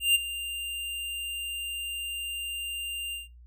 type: tone with ADSR envelope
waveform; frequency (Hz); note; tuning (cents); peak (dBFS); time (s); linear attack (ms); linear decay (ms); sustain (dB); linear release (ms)
square; 2792; F7; -1; -18; 0-3.28; 150; 19; -15; 150
effects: noise-tail reverb RT60 0.2 s tail -20 dB re dry + added 60 Hz sine -48 dBFS peak until 3.46 s